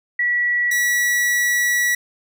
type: tone pair in turn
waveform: sine / 45% pulse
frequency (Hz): 1940 / 1940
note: B6 / B6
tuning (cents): -31 / -31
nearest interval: unison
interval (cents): 0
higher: neither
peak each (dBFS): -16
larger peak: neither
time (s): 0.19-0.71 / 0.71-1.95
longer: second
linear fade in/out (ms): 5
effects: none